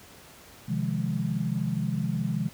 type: chord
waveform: sine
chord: F minor seventh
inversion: second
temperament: equal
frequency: 130.81 / 155.56 / 174.61 / 207.7 Hz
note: C3 / Eb3 / F3 / Ab3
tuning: 0 / 0 / 0 / 0 cents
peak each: -31 dBFS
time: 0.68-2.49 s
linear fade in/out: 10 ms
effects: pink hiss -50 dBFS RMS until 2.53 s + high-pass 60 Hz 12 dB/octave